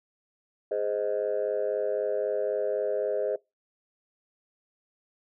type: chord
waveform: sine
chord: Ab major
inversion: none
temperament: just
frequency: 415.3 / 519.1 / 623 Hz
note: Ab4 / C5 / Eb5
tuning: 0 / -14 / +2 cents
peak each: -29 dBFS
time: 0.71-3.36 s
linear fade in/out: 5 ms
effects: noise-tail reverb RT60 0.2 s tail -22 dB re dry + tanh soft clip ceiling -19 dBFS